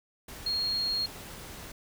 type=tone in noise; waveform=sine; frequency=4268 Hz; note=C8; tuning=34 cents sharp; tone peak=-27 dBFS; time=0.46-1.06 s; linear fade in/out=5 ms; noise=pink; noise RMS=-44 dBFS; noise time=0.28-1.72 s; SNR=+14 dB; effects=none